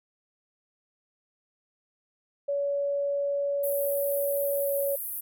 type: tone with pitch glide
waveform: sine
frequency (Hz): 566 to 561.1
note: C#5 to C#5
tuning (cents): +36 to +21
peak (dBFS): -25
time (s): 2.48-4.96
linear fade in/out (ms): 10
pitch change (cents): -15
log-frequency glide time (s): 4.46-4.8
type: band-pass noise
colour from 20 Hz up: pink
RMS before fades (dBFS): -35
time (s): 3.63-5.21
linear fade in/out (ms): 10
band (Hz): 11000 to 16000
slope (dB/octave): 48
effects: none